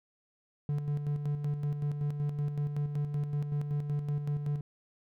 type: tone with tremolo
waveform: triangle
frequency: 146.1 Hz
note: D3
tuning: 9 cents flat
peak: -26 dBFS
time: 0.69-4.61 s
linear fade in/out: 2 ms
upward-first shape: square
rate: 5.3 Hz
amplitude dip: 50%
effects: none